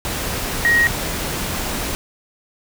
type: tone in noise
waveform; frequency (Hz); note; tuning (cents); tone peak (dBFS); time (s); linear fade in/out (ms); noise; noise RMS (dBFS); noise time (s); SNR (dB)
sine; 1885; A#6; +19; -12; 0.65-0.87; 0; pink; -24; 0.05-1.95; +9
effects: none